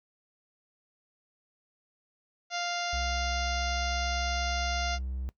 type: harmonic tone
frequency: 698.5 Hz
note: F5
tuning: in tune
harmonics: 1 / 2 / 3 / 4 / 5 / 6 / 7 / 8 / 9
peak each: -34 / -37 / -39 / -40 / -41 / -42 / -42 / -43 / -44 dBFS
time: 2.5-4.99 s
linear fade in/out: 50 ms
type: tone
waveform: triangle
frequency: 64.3 Hz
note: C2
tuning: 30 cents flat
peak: -30 dBFS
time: 2.93-5.29 s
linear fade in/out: 0 ms
effects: noise-tail reverb RT60 0.1 s tail -19 dB re dry